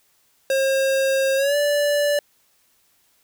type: tone with pitch glide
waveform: square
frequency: 537 to 582.2 Hz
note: C5 to D5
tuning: +45 to -15 cents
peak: -18 dBFS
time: 0.5-2.19 s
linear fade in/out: 2 ms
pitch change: +140 cents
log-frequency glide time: 1.36-1.56 s
effects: white hiss -62 dBFS RMS until 3.23 s